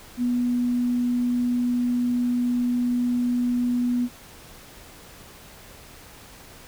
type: tone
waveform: sine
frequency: 244.4 Hz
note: B3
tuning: 18 cents flat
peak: -20 dBFS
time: 0.17-4.09 s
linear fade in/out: 50 ms
effects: pink hiss -46 dBFS RMS until 6.67 s